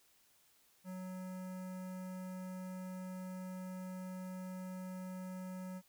square tone with notch filter, 185 Hz, F#3, in tune, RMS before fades -45 dBFS, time 0.84-5.82 s, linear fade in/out 50 ms, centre 3600 Hz, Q 0.59, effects white hiss -70 dBFS RMS until 5.88 s

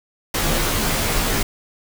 pink noise with comb filter, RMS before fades -20 dBFS, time 0.34-1.43 s, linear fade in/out 5 ms, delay 16 ms, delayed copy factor -0.95, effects none

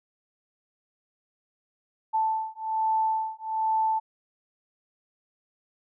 sine beating tone pair, 880 / 881.2 Hz, A5 / A5, 0 / +2 cents, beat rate 1.2 Hz, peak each -27 dBFS, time 2.13-4 s, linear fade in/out 20 ms, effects none

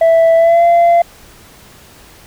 sine tone with pitch glide, 659.3 to 685.7 Hz, E5 to F5, 0 to -32 cents, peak -3 dBFS, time 0.01-1.02 s, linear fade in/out 5 ms, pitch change +68 cents, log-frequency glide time 0.36-0.64 s, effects tanh soft clip ceiling -5 dBFS + pink hiss -41 dBFS RMS until 2.26 s

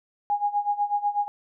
sine tone with tremolo, 822 Hz, G#5, 18 cents flat, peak -19 dBFS, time 0.3-1.28 s, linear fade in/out 0 ms, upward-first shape sine, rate 8.1 Hz, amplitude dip 85%, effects none

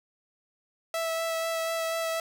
sawtooth tone with vibrato, 656 Hz, E5, 9 cents flat, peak -24 dBFS, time 0.94-2.2 s, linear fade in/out 2 ms, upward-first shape sine, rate 4.1 Hz, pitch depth 11 cents each way, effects none

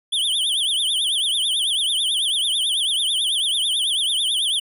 square tone with vibrato, 3288 Hz, G#7, 18 cents flat, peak -19 dBFS, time 0.12-4.6 s, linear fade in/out 10 ms, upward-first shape triangle, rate 9.1 Hz, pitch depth 210 cents each way, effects resampled to 32000 Hz

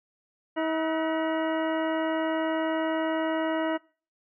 harmonic tone with a mistuned harmonic, 320 Hz, D#4, 49 cents sharp, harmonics 1 / 2 / 3 / 4 / 5 / 6 / 7 / 9, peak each -28 / -29 / -34 / -39 / -39 / -38 / -48 / -43 dBFS, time 0.56-3.78 s, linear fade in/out 20 ms, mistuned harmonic 5, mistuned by -98 cents, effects noise-tail reverb RT60 0.4 s tail -23 dB re dry

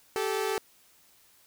sawtooth tone pair together, 388.4 / 436 Hz, G4 / A4, -16 / -16 cents, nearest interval major second, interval 200 cents, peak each -27 / -26 dBFS, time 0.16-0.58 s, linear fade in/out 0 ms, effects white hiss -61 dBFS RMS until 1.46 s

